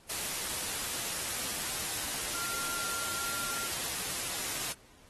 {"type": "tone in noise", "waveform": "sine", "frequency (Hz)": 1384, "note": "F6", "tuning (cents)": -16, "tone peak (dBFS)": -41, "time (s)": [2.34, 3.67], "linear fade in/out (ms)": 10, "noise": "white", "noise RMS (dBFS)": -35, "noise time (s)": [0.09, 4.73], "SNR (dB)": -9, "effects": ["pink hiss -60 dBFS RMS until 5.09 s", "AAC 32 kbps"]}